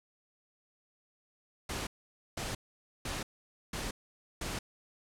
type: noise bursts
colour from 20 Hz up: pink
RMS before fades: -37 dBFS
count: 5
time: 1.69-4.59 s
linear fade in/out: 5 ms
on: 180 ms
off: 500 ms
effects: low-pass 10000 Hz 12 dB/octave